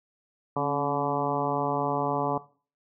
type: harmonic tone with a mistuned harmonic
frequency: 143.7 Hz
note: D3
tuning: 37 cents flat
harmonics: 1 / 2 / 3 / 4 / 5 / 6 / 7 / 8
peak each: -33 / -33 / -33 / -33 / -33 / -33 / -33 / -33 dBFS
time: 0.56-2.38 s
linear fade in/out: 5 ms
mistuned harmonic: 2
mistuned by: -60 cents
effects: noise-tail reverb RT60 0.4 s tail -18 dB re dry